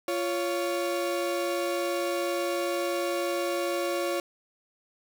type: tone pair together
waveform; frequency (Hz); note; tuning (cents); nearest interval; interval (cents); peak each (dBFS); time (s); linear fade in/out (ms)
35% pulse; 347.5 / 557.8; F4 / C#5; -9 / +11; minor sixth; 820; -28 / -28; 0.08-4.2; 2
effects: none